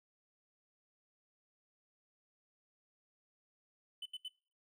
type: tone bursts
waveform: triangle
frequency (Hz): 3015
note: F#7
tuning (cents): +32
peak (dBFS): -39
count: 3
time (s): 4.02-4.283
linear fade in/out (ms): 5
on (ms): 37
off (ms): 76
effects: noise-tail reverb RT60 0.4 s tail -22 dB re dry